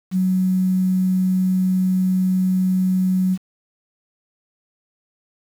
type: tone with quantisation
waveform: sine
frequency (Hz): 185.8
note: F#3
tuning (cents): +7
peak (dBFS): -15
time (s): 0.11-3.38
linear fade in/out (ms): 50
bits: 7
effects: none